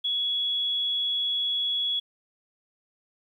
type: tone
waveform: sine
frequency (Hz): 3365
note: G#7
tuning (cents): +22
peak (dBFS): -24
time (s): 0.04-2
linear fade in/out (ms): 10
effects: 10-bit